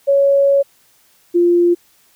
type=tone pair in turn; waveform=sine; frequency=557 / 347.8 Hz; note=C#5 / F4; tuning=+8 / -7 cents; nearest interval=minor sixth; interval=815 cents; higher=first; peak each=-9 dBFS; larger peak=neither; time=0.07-0.63 / 1.34-1.75 s; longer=first; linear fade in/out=20 ms; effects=white hiss -54 dBFS RMS until 2.15 s